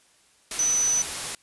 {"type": "tone in noise", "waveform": "sine", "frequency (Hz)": 6000, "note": "F#8", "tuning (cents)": 23, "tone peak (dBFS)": -20, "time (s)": [0.59, 1.02], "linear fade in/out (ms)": 2, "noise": "white", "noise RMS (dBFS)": -31, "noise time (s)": [0.51, 1.35], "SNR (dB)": 8, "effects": ["white hiss -60 dBFS RMS until 1.42 s", "resampled to 24000 Hz"]}